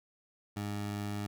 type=tone; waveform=20% pulse; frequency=102.8 Hz; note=G#2; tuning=17 cents flat; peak=-30 dBFS; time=0.56-1.27 s; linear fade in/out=10 ms; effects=none